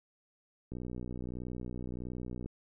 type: click train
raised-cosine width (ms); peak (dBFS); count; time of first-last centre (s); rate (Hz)
3; -28; 108; 0.72-2.46; 61.5
effects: none